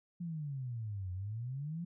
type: exponential two-way sweep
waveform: sine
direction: down then up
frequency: 177.4 to 89.3 to 177.4 Hz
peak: -37 dBFS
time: 0.2-1.85 s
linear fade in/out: 10 ms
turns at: 1.12 s
effects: none